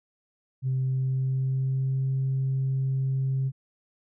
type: tone with pitch glide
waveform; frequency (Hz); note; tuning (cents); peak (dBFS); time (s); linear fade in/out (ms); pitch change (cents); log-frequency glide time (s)
sine; 130.8 to 133.39; C3 to C3; 0 to +34; -22; 0.62-3.52; 50; +34; 0.79-2.1
effects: tanh soft clip ceiling -20 dBFS